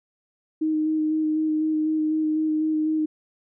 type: tone with vibrato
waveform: sine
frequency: 311.1 Hz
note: D#4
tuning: in tune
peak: -20 dBFS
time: 0.61-3.06 s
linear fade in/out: 10 ms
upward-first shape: square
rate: 4 Hz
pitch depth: 12 cents each way
effects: none